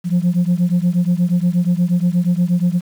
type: beating tone pair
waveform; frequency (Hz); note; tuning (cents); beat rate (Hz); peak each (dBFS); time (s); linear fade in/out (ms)
sine; 172.9 / 181.3; F3 / F#3; -17 / -35; 8.4; -14 / -15; 0.04-2.81; 50
effects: tanh soft clip ceiling -9 dBFS + 7-bit